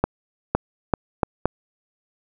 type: accelerating click train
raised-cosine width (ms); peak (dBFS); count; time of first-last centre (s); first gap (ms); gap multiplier
1; -3; 5; 0.04-1.456; 510; 0.76
effects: none